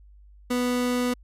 30% pulse tone, 246.9 Hz, B3, in tune, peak -20 dBFS, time 0.5-1.14 s, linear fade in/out 10 ms, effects added 50 Hz sine -48 dBFS peak until 1.23 s + resampled to 32000 Hz

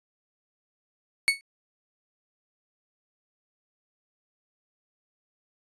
35% pulse tone with exponential decay, 2217 Hz, C#7, in tune, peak -13 dBFS, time 1.28-1.41 s, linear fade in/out 0 ms, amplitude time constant 28 ms, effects resampled to 24000 Hz

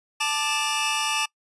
sawtooth tone cluster, 877 / 1186 / 2634 / 2865 Hz, A5 / D6 / E7 / F7, -6 / +17 / -2 / +44 cents, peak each -25 dBFS, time 0.2-1.26 s, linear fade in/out 10 ms, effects noise-tail reverb RT60 0.1 s tail -24 dB re dry + resampled to 24000 Hz

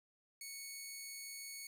10% pulse tone, 2217 Hz, C#7, in tune, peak -37 dBFS, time 0.41-1.67 s, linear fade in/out 2 ms, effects none

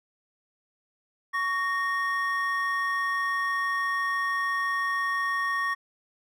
triangle tone pair together, 1118.5 / 1852 Hz, C#6 / A#6, +15 / -12 cents, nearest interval major sixth, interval 873 cents, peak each -26 / -26 dBFS, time 1.33-5.75 s, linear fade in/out 20 ms, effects none

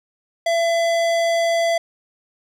sine tone with hard clipping, 672 Hz, E5, 33 cents sharp, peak -18 dBFS, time 0.46-1.78 s, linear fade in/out 5 ms, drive 17 dB, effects none

